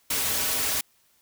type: noise with comb filter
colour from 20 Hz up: white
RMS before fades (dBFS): -26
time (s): 0.1-0.81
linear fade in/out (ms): 5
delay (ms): 5.7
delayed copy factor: -0.85
effects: white hiss -64 dBFS RMS until 1.21 s